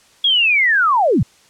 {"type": "linear sweep", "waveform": "sine", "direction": "down", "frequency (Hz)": [3360, 77.9], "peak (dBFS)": -11, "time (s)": [0.24, 1.23], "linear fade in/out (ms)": 5, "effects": ["white hiss -51 dBFS RMS until 1.49 s", "low-pass 8000 Hz 12 dB/octave"]}